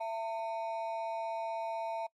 triangle ring-modulated tone, 786 Hz, G5, 4 cents sharp, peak -29 dBFS, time 0-2.07 s, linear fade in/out 10 ms, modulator 118 Hz, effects noise-tail reverb RT60 0.1 s tail -24 dB re dry + Opus 24 kbps

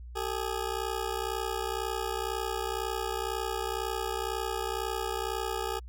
20% pulse ring-modulated tone, 415.3 Hz, G#4, in tune, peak -23 dBFS, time 0.15-5.8 s, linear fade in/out 20 ms, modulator 31 Hz, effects added 60 Hz sine -41 dBFS peak until 5.88 s

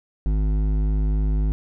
sine tone with hard clipping, 51.8 Hz, G#1, 4 cents flat, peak -20 dBFS, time 0.26-1.52 s, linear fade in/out 0 ms, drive 11 dB, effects none

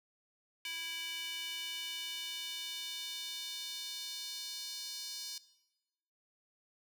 square tone with high-pass filter sweep, 329.6 Hz, E4, in tune, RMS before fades -42 dBFS, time 0.65-5.38 s, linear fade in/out 2 ms, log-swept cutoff 2600 to 4600 Hz, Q 3, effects noise-tail reverb RT60 1.0 s tail -18 dB re dry

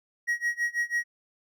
triangle tone with tremolo, 1900 Hz, A#6, 33 cents sharp, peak -21 dBFS, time 0.27-1.04 s, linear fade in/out 20 ms, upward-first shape sine, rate 6.1 Hz, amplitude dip 95%, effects none

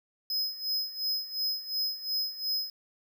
square tone with tremolo, 5080 Hz, D#8, 35 cents sharp, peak -27 dBFS, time 0.3-2.7 s, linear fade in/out 2 ms, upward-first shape sine, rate 2.8 Hz, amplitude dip 80%, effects 10-bit

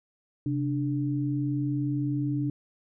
sine tone pair together, 133.04 / 293.7 Hz, C3 / D4, +29 / 0 cents, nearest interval octave + major second, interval 1371 cents, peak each -28 dBFS, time 0.46-2.5 s, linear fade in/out 2 ms, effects none

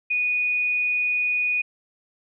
sine tone, 2470 Hz, D#7, 13 cents flat, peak -20 dBFS, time 0.1-1.62 s, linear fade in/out 10 ms, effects none

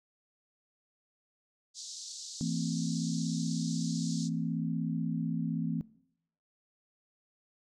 white band-pass noise, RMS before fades -44 dBFS, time 1.74-4.3 s, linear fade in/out 50 ms, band 3900 to 7400 Hz, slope 48 dB/octave
sine chord, A minor, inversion second, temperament equal with one note detuned, 164.81 / 225.5 / 261.6 Hz, E3 / A3 / C4, 0 / +43 / 0 cents, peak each -33 / -34 / -36 dBFS, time 2.41-5.81 s, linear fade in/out 0 ms
effects noise-tail reverb RT60 0.7 s tail -20 dB re dry

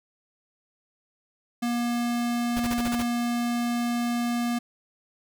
square tone, 238.6 Hz, A#3, 41 cents sharp, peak -25 dBFS, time 1.62-4.59 s, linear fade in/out 10 ms
pink noise bursts, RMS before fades -32 dBFS, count 7, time 2.56-3.028 s, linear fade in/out 10 ms, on 42 ms, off 29 ms
effects none

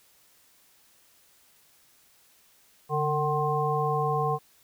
harmonic tone with a mistuned harmonic, 151.2 Hz, D#3, 49 cents flat, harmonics 1 / 3 / 5 / 7, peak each -29 / -29 / -29 / -29 dBFS, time 2.89-4.39 s, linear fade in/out 50 ms, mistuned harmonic 1, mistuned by -71 cents, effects white hiss -61 dBFS RMS until 4.63 s

